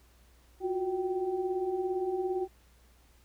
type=tone cluster; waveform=sine; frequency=351.9 / 369.4 / 776 Hz; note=F4 / F#4 / G5; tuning=+13 / -3 / -18 cents; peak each=-37 / -30 / -38 dBFS; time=0.6-2.48 s; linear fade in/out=50 ms; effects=added 60 Hz sine -60 dBFS peak until 3.24 s + pink hiss -65 dBFS RMS until 3.24 s